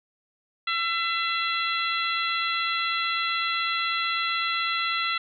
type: harmonic tone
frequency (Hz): 673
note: E5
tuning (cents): +36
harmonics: 2 / 3 / 4 / 5 / 6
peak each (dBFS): -28 / -30 / -31 / -32 / -33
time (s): 0.67-5.18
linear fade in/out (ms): 5
effects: none